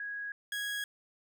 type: tone pair in turn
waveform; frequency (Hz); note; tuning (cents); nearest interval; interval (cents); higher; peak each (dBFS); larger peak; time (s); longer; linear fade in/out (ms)
sine / 30% pulse; 1656 / 1656; G#6 / G#6; -5 / -5; unison; 0; neither; -36 / -31; second; 0-0.32 / 0.52-0.84; neither; 2
effects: none